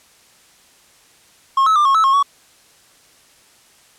triangle tone with pitch steps, 1080 / 1294 / 1192 / 1090 / 1305 / 1081 / 1123 Hz, C#6 / E6 / D6 / C#6 / E6 / C#6 / C#6, -45 / -32 / +25 / -29 / -18 / -44 / +22 cents, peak -9 dBFS, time 1.57-2.228 s, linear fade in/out 5 ms, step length 94 ms, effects white hiss -51 dBFS RMS until 3.98 s + low-pass 10000 Hz 12 dB/octave

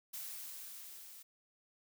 blue noise with level ramp, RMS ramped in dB -44 to -54 dBFS, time 0.13-1.23 s, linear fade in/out 10 ms, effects none

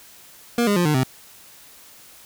25% pulse tone with pitch steps, 237.3 / 204.2 / 175.73 / 151.23 / 130.14 Hz, A#3 / G#3 / F3 / D#3 / C3, +31 / -29 / +11 / -49 / -9 cents, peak -13 dBFS, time 0.58-1.035 s, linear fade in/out 2 ms, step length 91 ms, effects white hiss -47 dBFS RMS until 2.25 s

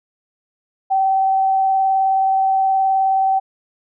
sine tone with vibrato, 770 Hz, G5, 31 cents flat, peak -13 dBFS, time 0.9-3.4 s, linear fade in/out 20 ms, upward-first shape square, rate 19 Hz, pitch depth 9 cents each way, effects none

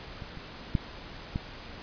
clicks, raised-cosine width 5 ms, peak -26 / -29 / -12 / -17 dBFS, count 4, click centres 0.222 / 0.373 / 0.752 / 1.359 s, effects pink hiss -44 dBFS RMS until 1.82 s + resampled to 11025 Hz

